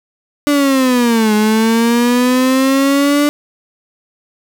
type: linear two-way sweep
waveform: 35% pulse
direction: down then up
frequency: 293.7 to 210.7 to 293.7 Hz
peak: -8 dBFS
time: 0.47-3.29 s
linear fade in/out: 0 ms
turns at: 1.34 s
effects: none